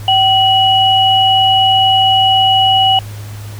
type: tone pair together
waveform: sine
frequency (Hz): 766.6 / 2921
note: G5 / F#7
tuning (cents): -39 / -23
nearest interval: octave + major seventh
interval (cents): 2316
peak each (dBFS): -10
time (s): 0.08-2.99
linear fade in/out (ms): 2
effects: added 104 Hz sine -25 dBFS peak until 3.59 s + pink hiss -36 dBFS RMS until 3.59 s